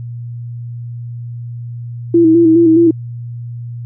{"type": "tone with vibrato", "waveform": "sine", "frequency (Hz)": 329.6, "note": "E4", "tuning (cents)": 0, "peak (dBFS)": -5, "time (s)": [2.14, 2.91], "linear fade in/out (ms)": 5, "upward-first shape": "square", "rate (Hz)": 4.8, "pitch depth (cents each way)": 43, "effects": ["added 119 Hz sine -23 dBFS peak until 3.85 s"]}